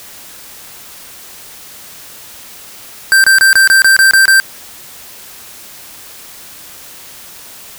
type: tone bursts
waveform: square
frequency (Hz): 1568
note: G6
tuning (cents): 0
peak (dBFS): -5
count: 9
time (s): 3.12-4.4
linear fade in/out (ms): 0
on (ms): 120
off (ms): 25
effects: white hiss -34 dBFS RMS until 7.78 s